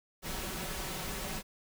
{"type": "noise with comb filter", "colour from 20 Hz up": "pink", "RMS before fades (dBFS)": -38, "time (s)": [0.22, 1.43], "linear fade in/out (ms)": 50, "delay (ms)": 5.3, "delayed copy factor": 0.55, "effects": []}